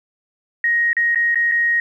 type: tone with dropouts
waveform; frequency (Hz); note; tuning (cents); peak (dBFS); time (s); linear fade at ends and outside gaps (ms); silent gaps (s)
sine; 1877; A#6; +11; -14; 0.64-1.8; 2; 0.931-0.967 / 1.148-1.157 / 1.346-1.356 / 1.515-1.519
effects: 9-bit